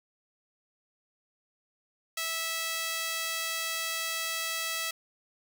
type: tone with high-pass filter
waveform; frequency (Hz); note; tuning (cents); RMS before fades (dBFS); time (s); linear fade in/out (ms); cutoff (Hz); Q
sawtooth; 654; E5; -14; -33; 2.17-4.91; 5; 2100; 0.74
effects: none